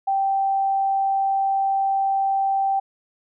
sine tone, 781 Hz, G5, 7 cents flat, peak -18 dBFS, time 0.07-2.8 s, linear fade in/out 10 ms, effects none

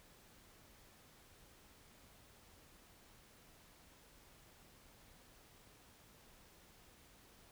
silence, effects pink hiss -64 dBFS RMS until 7.51 s

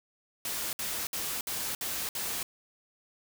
white noise bursts, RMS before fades -34 dBFS, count 6, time 0.45-2.43 s, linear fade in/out 2 ms, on 280 ms, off 60 ms, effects none

